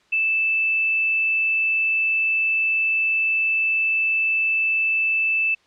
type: tone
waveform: sine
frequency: 2637 Hz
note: E7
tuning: in tune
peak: -17 dBFS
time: 0.12-5.55 s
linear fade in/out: 10 ms
effects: white hiss -59 dBFS RMS until 5.66 s + low-pass 4000 Hz 12 dB/octave